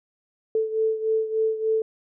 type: beating tone pair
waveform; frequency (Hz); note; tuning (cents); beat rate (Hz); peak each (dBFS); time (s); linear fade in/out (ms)
sine; 440 / 443.4; A4 / A4; 0 / +13; 3.4; -22 / -27; 0.55-1.82; 2
effects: none